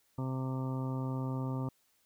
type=harmonic tone; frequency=130.81 Hz; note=C3; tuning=in tune; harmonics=1 / 2 / 3 / 4 / 5 / 6 / 7 / 8 / 9; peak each=-34 / -38 / -47 / -47 / -51 / -56 / -47 / -57 / -49 dBFS; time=0.18-1.69 s; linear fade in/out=5 ms; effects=white hiss -72 dBFS RMS until 2.05 s